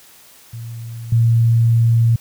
sine tone with level steps, 115.6 Hz, A#2, 14 cents flat, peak -27 / -10 dBFS, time 0.53-2.16 s, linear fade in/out 5 ms, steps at 1.12 s, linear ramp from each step 5 ms, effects white hiss -46 dBFS RMS until 2.2 s

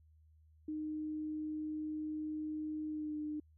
sine tone with pitch glide, 307.5 to 302 Hz, D#4 to D4, -20 to +48 cents, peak -37 dBFS, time 0.68-3.4 s, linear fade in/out 5 ms, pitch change -32 cents, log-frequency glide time 2.88-3.16 s, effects added 78 Hz sine -62 dBFS peak until 3.57 s

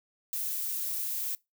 violet noise, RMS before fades -33 dBFS, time 0.33-1.35 s, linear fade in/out 0 ms, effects noise-tail reverb RT60 0.2 s tail -23 dB re dry

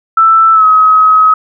sine tone with pitch glide, 1325 to 1273.2 Hz, E6 to D#6, +9 to +39 cents, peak -3 dBFS, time 0.17-1.34 s, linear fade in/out 5 ms, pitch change -70 cents, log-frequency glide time 0.53-0.65 s, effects none

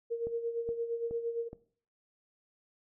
sine tone with tremolo, 465.2 Hz, A#4, 4 cents flat, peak -29 dBFS, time 0.1-1.49 s, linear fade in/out 20 ms, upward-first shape sine, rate 8.7 Hz, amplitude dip 65%
click train, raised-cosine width 2 ms, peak -30 dBFS, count 4, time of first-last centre 0.27-1.531 s, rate 2.38 Hz
effects noise-tail reverb RT60 0.5 s tail -19 dB re dry

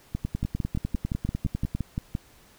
two click trains, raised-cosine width 5 ms, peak -15 / -15 dBFS, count 11 / 17, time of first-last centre 0.43-2.151 / 0.15-1.75 s, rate 5.81 / 10 Hz, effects pink hiss -56 dBFS RMS until 2.58 s

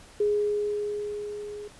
sine tone with level ramp, 415.3 Hz, G#4, in tune, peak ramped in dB -20 to -36 dBFS, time 0.2-1.68 s, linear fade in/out 5 ms, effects pink hiss -51 dBFS RMS until 1.79 s + resampled to 24000 Hz

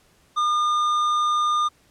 sine tone with tanh clipping, 1211 Hz, D#6, 47 cents flat, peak -20 dBFS, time 0.36-1.69 s, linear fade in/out 20 ms, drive 9 dB, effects pink hiss -59 dBFS RMS until 1.9 s + low-pass 12000 Hz 12 dB/octave

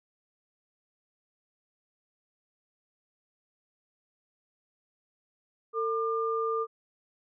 sine tone pair together, 450.1 / 1200 Hz, A4 / D6, +39 / +37 cents, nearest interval octave + perfect fourth, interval 1698 cents, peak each -29 / -30 dBFS, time 5.73-6.67 s, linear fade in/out 50 ms, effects none

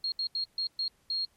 sine tone bursts at uneven times, 4258 Hz, C8, 30 cents sharp, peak -28 dBFS, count 6, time 0.04-0.12 / 0.19-0.27 / 0.35-0.44 / 0.58-0.67 / 0.79-0.88 / 1.1-1.25 s, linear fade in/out 2 ms, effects pink hiss -68 dBFS RMS until 1.36 s + MP3 64 kbps

